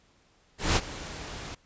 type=noise with ADSR envelope; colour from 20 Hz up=pink; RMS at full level=-22 dBFS; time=0.58-1.55 s; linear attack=180 ms; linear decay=42 ms; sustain=-17 dB; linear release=8 ms; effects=pink hiss -64 dBFS RMS until 1.65 s + resampled to 16000 Hz